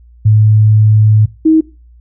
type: tone pair in turn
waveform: sine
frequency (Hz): 107.5 / 317.5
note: A2 / D#4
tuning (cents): -40 / +35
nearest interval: octave + perfect fifth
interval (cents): 1875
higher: second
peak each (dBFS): -4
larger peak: neither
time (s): 0.25-1.26 / 1.45-1.61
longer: first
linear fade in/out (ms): 10
effects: noise-tail reverb RT60 0.3 s tail -20 dB re dry + added 59 Hz sine -38 dBFS peak until 2 s